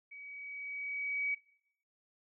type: tone with level ramp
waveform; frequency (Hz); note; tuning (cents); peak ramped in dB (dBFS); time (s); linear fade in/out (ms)
sine; 2269; C#7; +40; -47 to -30; 0.11-1.35; 10
effects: noise-tail reverb RT60 0.7 s tail -19 dB re dry